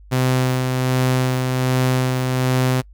sawtooth tone with tremolo, 128.4 Hz, C3, 32 cents flat, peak -11 dBFS, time 0.11-2.82 s, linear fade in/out 20 ms, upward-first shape sine, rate 1.3 Hz, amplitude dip 35%, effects noise-tail reverb RT60 0.1 s tail -26 dB re dry + added 50 Hz sine -41 dBFS peak until 2.93 s

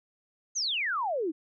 sine exponential sweep, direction down, 6645 to 293.7 Hz, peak -27 dBFS, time 0.55-1.32 s, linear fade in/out 20 ms, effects none

